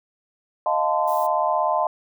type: chord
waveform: sine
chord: F dominant seventh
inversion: third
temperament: equal with one note detuned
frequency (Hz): 622.3 / 698.5 / 880 / 1030.3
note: Eb5 / F5 / A5 / C6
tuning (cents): 0 / 0 / 0 / -27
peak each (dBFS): -24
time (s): 0.66-1.87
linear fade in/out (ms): 2
type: noise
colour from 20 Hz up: violet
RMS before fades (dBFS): -39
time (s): 1.07-1.27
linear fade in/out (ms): 10
effects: none